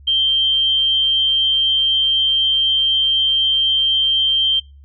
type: tone with amplitude modulation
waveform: sine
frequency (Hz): 3148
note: G7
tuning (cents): +7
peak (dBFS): -11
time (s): 0.07-4.6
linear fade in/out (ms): 10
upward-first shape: sine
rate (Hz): 140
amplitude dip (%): 40
effects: noise-tail reverb RT60 0.3 s tail -25 dB re dry + added 70 Hz sine -40 dBFS peak until 4.84 s

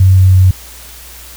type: tone with pitch steps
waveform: sine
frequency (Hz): 94.3 / 93.65 / 93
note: F#2 / F#2 / F#2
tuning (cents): +33 / +21 / +9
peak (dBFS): -3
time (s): 0-0.51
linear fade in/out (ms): 5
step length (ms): 170
effects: added 60 Hz sine -36 dBFS peak until 1.36 s + white hiss -34 dBFS RMS until 1.36 s

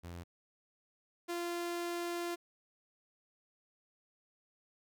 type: tone pair in turn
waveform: sawtooth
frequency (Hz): 86.4 / 345.6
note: F2 / F4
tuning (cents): -18 / -18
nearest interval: 2 octaves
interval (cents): 2400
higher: second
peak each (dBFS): -40 / -32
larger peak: second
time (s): 0.03-0.24 / 1.28-2.36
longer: second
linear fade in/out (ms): 20
effects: none

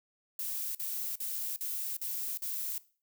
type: noise bursts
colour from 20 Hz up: violet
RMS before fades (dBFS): -36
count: 6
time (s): 0.39-2.78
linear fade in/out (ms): 2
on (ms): 360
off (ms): 46
effects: noise-tail reverb RT60 0.4 s tail -19 dB re dry

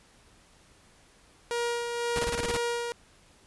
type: tone with tremolo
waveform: sawtooth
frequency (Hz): 474.2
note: A#4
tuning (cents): +30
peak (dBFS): -23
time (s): 1.51-2.92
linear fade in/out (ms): 0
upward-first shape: sine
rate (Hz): 2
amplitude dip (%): 40
type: noise bursts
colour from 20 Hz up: pink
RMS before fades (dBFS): -31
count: 8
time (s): 2.16-2.568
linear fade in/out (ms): 0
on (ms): 30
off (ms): 24
effects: pink hiss -59 dBFS RMS until 3.46 s + resampled to 24000 Hz

